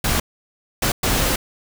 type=noise bursts at uneven times; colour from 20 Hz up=pink; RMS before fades=-19 dBFS; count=3; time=0.04-0.2 / 0.82-0.92 / 1.03-1.36 s; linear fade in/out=5 ms; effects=none